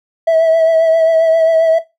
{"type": "tone with vibrato", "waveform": "triangle", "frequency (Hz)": 651, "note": "E5", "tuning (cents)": -22, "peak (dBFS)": -4, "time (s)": [0.27, 1.79], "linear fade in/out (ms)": 10, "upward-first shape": "triangle", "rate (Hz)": 7.5, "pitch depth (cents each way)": 33, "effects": ["noise-tail reverb RT60 0.2 s tail -17 dB re dry", "tanh soft clip ceiling -4 dBFS"]}